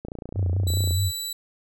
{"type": "click train", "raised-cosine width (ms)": 2, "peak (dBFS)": -21, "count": 26, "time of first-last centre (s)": [0.05, 0.909], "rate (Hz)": 29.1}
{"type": "tone with vibrato", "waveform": "sine", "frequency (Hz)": 92.5, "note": "F#2", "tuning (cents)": 0, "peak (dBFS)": -20, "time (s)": [0.34, 1.12], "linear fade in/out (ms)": 50, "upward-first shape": "sine", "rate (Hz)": 4.8, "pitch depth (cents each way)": 92}
{"type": "tone", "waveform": "20% pulse", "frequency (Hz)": 3951, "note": "B7", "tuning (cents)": 0, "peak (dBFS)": -23, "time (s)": [0.67, 1.33], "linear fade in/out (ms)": 5}
{"effects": []}